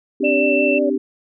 sine chord, C suspended second, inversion none, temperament equal, 261.6 / 293.7 / 392 Hz, C4 / D4 / G4, 0 / 0 / 0 cents, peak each -21 dBFS, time 0.2-0.98 s, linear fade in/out 10 ms
sine tone with vibrato, 580 Hz, D5, 22 cents flat, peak -18 dBFS, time 0.23-0.9 s, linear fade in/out 10 ms, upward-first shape sine, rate 5.6 Hz, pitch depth 31 cents each way
sine tone, 2672 Hz, E7, 23 cents sharp, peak -19 dBFS, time 0.24-0.79 s, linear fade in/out 10 ms
effects none

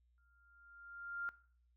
sine tone with exponential growth, 1396.9 Hz, F6, in tune, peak -37 dBFS, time 0.18-1.29 s, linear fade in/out 0 ms, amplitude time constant 240 ms, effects noise-tail reverb RT60 0.5 s tail -18 dB re dry + added 60 Hz sine -70 dBFS peak until 1.76 s

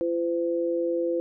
sine tone pair together, 340.4 / 510 Hz, F4 / C5, -44 / -44 cents, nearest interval perfect fifth, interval 700 cents, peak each -26 dBFS, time 0.01-1.2 s, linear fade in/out 0 ms, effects none

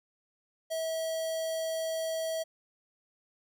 square tone with notch filter, 647 Hz, E5, 32 cents flat, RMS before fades -33 dBFS, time 0.7-2.44 s, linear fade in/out 20 ms, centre 1600 Hz, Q 1, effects 12-bit

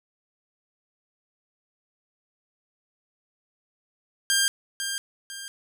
10% pulse tone with echo, 1598 Hz, G6, 33 cents sharp, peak -11 dBFS, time 4.3-4.48 s, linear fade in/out 0 ms, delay 500 ms, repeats 2, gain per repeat -8 dB, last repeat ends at 5.48 s, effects none

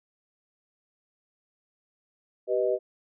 sine chord, G augmented, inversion none, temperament equal with one note detuned, 386.8 / 493.9 / 622.3 Hz, G4 / B4 / D#5, -23 / 0 / 0 cents, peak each -27 dBFS, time 2.47-2.79 s, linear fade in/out 50 ms, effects none

